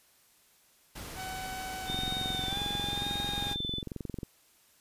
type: noise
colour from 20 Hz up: pink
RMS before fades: -43 dBFS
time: 0.95-3.54 s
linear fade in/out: 10 ms
type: tone with pitch glide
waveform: sawtooth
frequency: 753 to 816.4 Hz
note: F#5 to G#5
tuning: +30 to -30 cents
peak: -34 dBFS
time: 1.15-3.57 s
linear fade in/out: 50 ms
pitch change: +140 cents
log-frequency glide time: 2.46-2.59 s
type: tone with vibrato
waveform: sine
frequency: 3600 Hz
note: A7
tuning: 39 cents sharp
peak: -33 dBFS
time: 1.86-3.83 s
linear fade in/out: 50 ms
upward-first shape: sine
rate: 0.92 Hz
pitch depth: 48 cents each way
type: click train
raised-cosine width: 3 ms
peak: -24 dBFS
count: 53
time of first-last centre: 1.9-4.232 s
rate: 22.3 Hz
effects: white hiss -64 dBFS RMS until 4.8 s + resampled to 32000 Hz